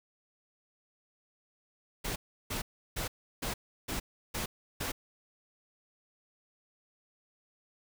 pink noise bursts, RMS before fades -35 dBFS, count 7, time 2.04-4.92 s, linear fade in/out 10 ms, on 120 ms, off 340 ms, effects none

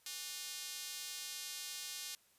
square tone with high-pass filter, 164.2 Hz, E3, 6 cents flat, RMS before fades -45 dBFS, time 0.06-2.15 s, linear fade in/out 2 ms, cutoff 4100 Hz, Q 0.93, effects white hiss -70 dBFS RMS until 2.38 s + resampled to 32000 Hz

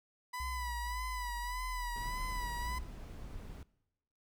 30% pulse tone with vibrato, 987.8 Hz, B5, in tune, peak -36 dBFS, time 0.33-2.79 s, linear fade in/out 10 ms, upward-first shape sine, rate 1.7 Hz, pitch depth 51 cents each way
sine exponential two-way sweep, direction down then up, 65.2 to 37.07 to 65.2 Hz, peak -39 dBFS, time 0.4-2.83 s, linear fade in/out 0 ms, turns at 2.24 s
brown noise, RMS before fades -46 dBFS, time 1.96-3.63 s, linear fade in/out 2 ms
effects noise-tail reverb RT60 0.9 s tail -21 dB re dry

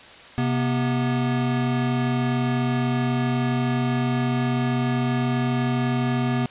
square tone pair together, 130.47 / 242.9 Hz, C3 / B3, -5 / -29 cents, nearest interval major seventh, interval 1076 cents, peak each -24 dBFS, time 0.38-6.46 s, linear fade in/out 0 ms, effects white hiss -44 dBFS RMS until 6.5 s + resampled to 8000 Hz

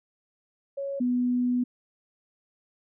sine tone pair in turn, 554.4 / 247 Hz, C#5 / B3, 0 / 0 cents, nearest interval octave + major second, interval 1400 cents, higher first, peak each -29 / -22 dBFS, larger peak second, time 0.77-1 / 1-1.64 s, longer second, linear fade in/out 10 ms, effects none

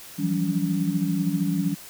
sine tone cluster, 165.6 / 178.4 / 193.8 / 284.2 Hz, E3 / F3 / G3 / C#4, +8 / +37 / -20 / +43 cents, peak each -27 dBFS, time 0.18-1.75 s, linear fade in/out 20 ms, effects white hiss -43 dBFS RMS until 1.89 s

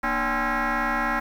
sine tone with frequency modulation, 300.7 Hz, D4, 41 cents sharp, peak -20 dBFS, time 0.03-1.2 s, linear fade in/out 10 ms, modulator 269 Hz, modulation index 6.3, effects tanh soft clip ceiling -19 dBFS + 8-bit

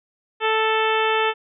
harmonic tone, 440 Hz, A4, in tune, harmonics 1 / 2 / 3 / 4 / 5 / 6 / 7 / 8, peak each -22 / -23 / -25 / -27 / -30 / -27 / -30 / -34 dBFS, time 0.4-1.34 s, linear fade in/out 50 ms, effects none

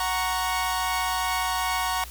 sawtooth chord, F# major, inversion none, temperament equal, 740 / 932.3 / 1108.7 Hz, F#5 / A#5 / C#6, 0 / 0 / 0 cents, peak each -25 dBFS, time 0-2.04 s, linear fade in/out 2 ms, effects added 60 Hz sine -40 dBFS peak until 2.1 s + white hiss -44 dBFS RMS until 2.1 s

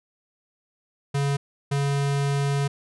square tone bursts at uneven times, 140.7 Hz, C#3, 26 cents sharp, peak -22 dBFS, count 2, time 1.14-1.37 / 1.71-2.68 s, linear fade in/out 10 ms, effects resampled to 24000 Hz

